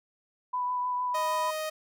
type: tone with vibrato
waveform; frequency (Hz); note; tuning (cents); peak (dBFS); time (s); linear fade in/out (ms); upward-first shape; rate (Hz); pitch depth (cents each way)
sine; 993; B5; +9; -27; 0.53-1.51; 10; triangle; 6.5; 15
type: tone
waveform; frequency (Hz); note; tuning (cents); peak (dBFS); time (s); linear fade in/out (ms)
sawtooth; 623; D#5; +2; -27; 1.14-1.7; 10
effects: none